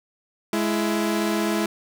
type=tone pair together; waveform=sawtooth; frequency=210.9 / 334.1 Hz; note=G#3 / E4; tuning=+27 / +23 cents; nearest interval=minor sixth; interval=796 cents; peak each=-20 dBFS; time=0.53-1.66 s; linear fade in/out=2 ms; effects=none